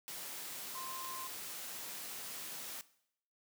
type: tone in noise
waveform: sine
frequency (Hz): 1046.5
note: C6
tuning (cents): 0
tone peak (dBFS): -44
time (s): 0.75-1.27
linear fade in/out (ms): 0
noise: white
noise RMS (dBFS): -45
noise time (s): 0.08-2.81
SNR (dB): -2
effects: noise-tail reverb RT60 0.7 s tail -18 dB re dry + high-pass 150 Hz 12 dB/octave